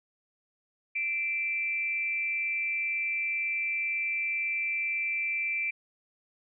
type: tone with amplitude modulation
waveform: sine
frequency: 2346 Hz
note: D7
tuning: 2 cents flat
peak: -25 dBFS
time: 0.95-5.71 s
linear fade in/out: 10 ms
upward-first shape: sine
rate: 282 Hz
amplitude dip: 55%
effects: none